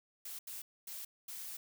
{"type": "noise bursts at uneven times", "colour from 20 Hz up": "blue", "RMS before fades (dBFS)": -45, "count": 4, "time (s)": [[0.25, 0.39], [0.47, 0.62], [0.87, 1.05], [1.28, 1.57]], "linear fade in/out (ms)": 5, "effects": []}